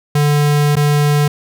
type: tone with dropouts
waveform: square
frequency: 146.83 Hz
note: D3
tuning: in tune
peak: -11 dBFS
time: 0.15-1.28 s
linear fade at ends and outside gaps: 5 ms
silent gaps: 0.756-0.766 s
effects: none